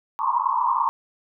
pink band-pass noise, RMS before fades -22 dBFS, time 0.19-0.89 s, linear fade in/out 0 ms, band 920 to 1100 Hz, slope 96 dB/octave, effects none

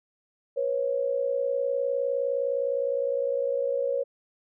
sine tone pair together, 487.3 / 547 Hz, B4 / C#5, -23 / -23 cents, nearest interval major second, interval 200 cents, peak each -28 / -26 dBFS, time 0.56-4.04 s, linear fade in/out 20 ms, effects none

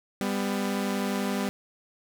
sawtooth tone pair together, 198.82 / 250.5 Hz, G3 / B3, +25 / +25 cents, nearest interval major third, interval 400 cents, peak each -24 / -27 dBFS, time 0.21-1.49 s, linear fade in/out 0 ms, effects none

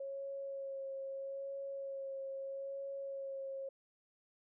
sine tone with vibrato, 546 Hz, C#5, 26 cents flat, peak -40 dBFS, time 0-3.69 s, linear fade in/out 5 ms, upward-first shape sine, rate 0.78 Hz, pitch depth 16 cents each way, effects none

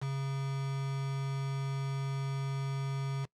triangle tone with quantisation, 136.4 Hz, C#3, 28 cents flat, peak -30 dBFS, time 0.01-3.26 s, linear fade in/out 20 ms, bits 7, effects noise-tail reverb RT60 0.1 s tail -22 dB re dry + low-pass 7000 Hz 12 dB/octave

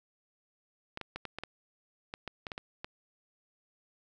clicks, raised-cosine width 0.3 ms, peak -22 dBFS, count 12, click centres 0.974 / 1.013 / 1.16 / 1.253 / 1.386 / 1.436 / 2.139 / 2.277 / 2.468 / 2.518 / 2.579 / 2.845 s, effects none

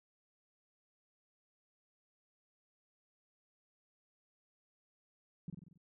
sine tone with echo, 169.2 Hz, E3, 45 cents sharp, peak -38 dBFS, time 5.48-5.5 s, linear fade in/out 2 ms, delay 46 ms, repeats 6, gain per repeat -4 dB, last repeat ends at 5.776 s, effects none

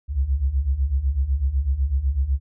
sine beating tone pair, 63 / 71 Hz, B1 / C#2, +35 / +42 cents, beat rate 8 Hz, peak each -24 / -20 dBFS, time 0.08-2.4 s, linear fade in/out 50 ms, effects none

